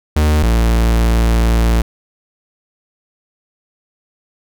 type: tone pair in turn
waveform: 45% pulse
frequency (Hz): 76 / 56.94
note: D#2 / A#1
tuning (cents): -40 / -40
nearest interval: perfect fourth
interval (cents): 500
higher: first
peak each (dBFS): -10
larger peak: neither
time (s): 0.16-0.43 / 0.43-1.82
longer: second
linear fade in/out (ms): 5
effects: none